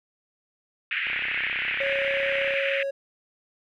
white band-pass noise, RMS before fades -28 dBFS, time 0.91-2.83 s, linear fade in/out 2 ms, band 1600 to 2700 Hz, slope 48 dB/octave
click train, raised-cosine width 0.5 ms, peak -24 dBFS, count 49, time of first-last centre 1.07-2.538 s, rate 32.7 Hz
triangle tone, 551 Hz, C#5, 11 cents flat, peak -24 dBFS, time 1.8-2.91 s, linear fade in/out 10 ms
effects none

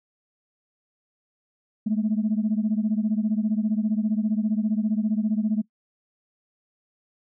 sine beating tone pair, 210.1 / 225.1 Hz, G#3 / A3, +20 / +40 cents, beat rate 15 Hz, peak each -22 / -24 dBFS, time 1.86-5.62 s, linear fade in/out 10 ms, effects noise-tail reverb RT60 0.1 s tail -22 dB re dry + tanh soft clip ceiling -15 dBFS

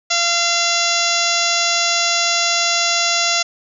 harmonic tone with a mistuned harmonic, 687 Hz, F5, 29 cents flat, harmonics 1 / 2 / 3 / 4 / 5 / 6 / 7 / 8 / 9 / 10, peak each -24 / -24 / -24 / -24 / -24 / -24 / -24 / -24 / -24 / -24 dBFS, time 0.1-3.43 s, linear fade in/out 10 ms, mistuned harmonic 6, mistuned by -25 cents, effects none

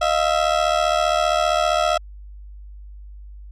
30% pulse ring-modulated tone, 659.3 Hz, E5, in tune, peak -11 dBFS, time 0.01-1.98 s, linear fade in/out 10 ms, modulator 37.6 Hz, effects added 50 Hz sine -36 dBFS peak until 3.51 s + low-pass 6000 Hz 12 dB/octave

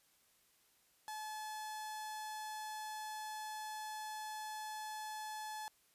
sawtooth tone with notch filter, 860 Hz, A5, 40 cents flat, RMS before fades -45 dBFS, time 1.08-5.68 s, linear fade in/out 0 ms, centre 2400 Hz, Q 1.8, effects white hiss -72 dBFS RMS until 5.94 s + resampled to 32000 Hz

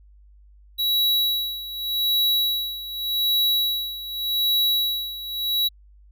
square tone with tremolo, 3900 Hz, B7, 23 cents flat, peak -18 dBFS, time 0.78-5.69 s, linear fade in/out 20 ms, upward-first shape sine, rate 0.85 Hz, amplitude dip 80%, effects added 50 Hz sine -48 dBFS peak until 6.11 s

